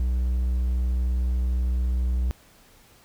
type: tone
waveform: triangle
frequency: 62 Hz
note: B1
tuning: 7 cents sharp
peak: -19 dBFS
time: 0-2.31 s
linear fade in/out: 0 ms
effects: pink hiss -55 dBFS RMS until 3.04 s